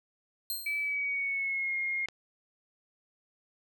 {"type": "tone with exponential decay", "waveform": "5% pulse", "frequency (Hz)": 4186, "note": "C8", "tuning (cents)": 0, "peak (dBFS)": -23, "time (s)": [0.5, 0.96], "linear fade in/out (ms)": 1, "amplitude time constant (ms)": 100}
{"type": "tone with pitch glide", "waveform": "sine", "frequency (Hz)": [2306, 2139], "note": ["D7", "C7"], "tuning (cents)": [-32, 38], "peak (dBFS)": -29, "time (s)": [0.66, 2.06], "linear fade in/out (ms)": 5, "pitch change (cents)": -130, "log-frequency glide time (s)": [0.79, 1.76]}
{"type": "click", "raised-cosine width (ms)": 0.2, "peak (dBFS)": -25, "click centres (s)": 2.086}
{"effects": []}